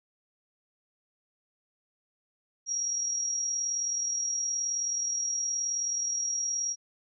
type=tone with amplitude modulation; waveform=sine; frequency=5660 Hz; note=F8; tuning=22 cents sharp; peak=-26 dBFS; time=2.66-6.76 s; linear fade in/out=50 ms; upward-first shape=sine; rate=39 Hz; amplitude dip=40%; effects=none